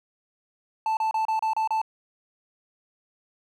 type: tone bursts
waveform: triangle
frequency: 880 Hz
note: A5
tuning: in tune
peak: -20 dBFS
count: 7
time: 0.86-1.816 s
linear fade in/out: 2 ms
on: 110 ms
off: 31 ms
effects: none